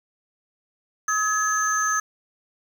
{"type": "tone cluster", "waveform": "sine", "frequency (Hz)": [1271, 1691, 6280], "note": ["D#6", "G#6", "G8"], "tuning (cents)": [36, 31, 2], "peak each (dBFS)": [-23, -25, -26], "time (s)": [1.08, 2], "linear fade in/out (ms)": 5, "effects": ["7-bit"]}